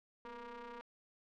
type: ring-modulated tone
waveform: sawtooth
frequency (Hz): 233.1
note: A#3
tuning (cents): 0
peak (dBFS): -40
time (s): 0.25-0.81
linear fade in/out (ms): 0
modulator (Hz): 715
effects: low-pass 3000 Hz 12 dB/octave